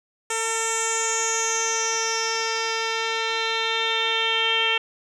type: tone with low-pass filter sweep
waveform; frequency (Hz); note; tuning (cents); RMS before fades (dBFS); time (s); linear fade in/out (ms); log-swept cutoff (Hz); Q
10% pulse; 450.7; A4; +42; -24; 0.3-4.78; 5; 8500 to 3000; 7.1
effects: none